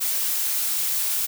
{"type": "noise", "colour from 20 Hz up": "blue", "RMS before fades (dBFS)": -24, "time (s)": [0, 1.27], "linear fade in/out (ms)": 20, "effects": []}